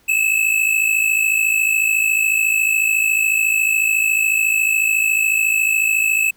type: tone pair together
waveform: square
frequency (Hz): 2583 / 2637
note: E7 / E7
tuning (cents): -36 / 0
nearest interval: unison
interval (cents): 36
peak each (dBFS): -18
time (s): 0.08-6.31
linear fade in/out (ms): 10
effects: pink hiss -56 dBFS RMS until 6.36 s